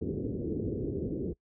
white low-pass noise, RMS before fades -33 dBFS, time 0.01-1.33 s, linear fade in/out 5 ms, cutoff 440 Hz, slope 48 dB/octave, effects noise-tail reverb RT60 0.1 s tail -22 dB re dry + high-pass 60 Hz 12 dB/octave

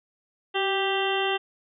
harmonic tone with a mistuned harmonic, 392.1 Hz, G4, in tune, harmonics 1 / 2 / 3 / 4 / 5 / 7 / 8 / 9, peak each -27 / -29 / -34 / -34 / -34 / -31 / -32 / -38 dBFS, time 0.54-1.38 s, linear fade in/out 20 ms, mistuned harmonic 1, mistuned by -32 cents, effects none

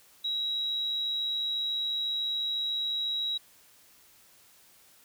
sine tone, 3862 Hz, B7, 39 cents flat, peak -28 dBFS, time 0.24-3.38 s, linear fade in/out 10 ms, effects white hiss -59 dBFS RMS until 5.04 s

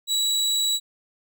30% pulse tone, 3908 Hz, B7, 19 cents flat, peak -18 dBFS, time 0.07-0.8 s, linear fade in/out 50 ms, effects none

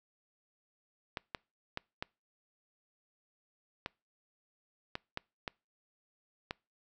clicks, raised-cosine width 0.3 ms, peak -20 dBFS, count 9, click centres 1.172 / 1.348 / 1.774 / 2.025 / 3.861 / 4.954 / 5.174 / 5.478 / 6.509 s, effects noise-tail reverb RT60 0.3 s tail -26 dB re dry

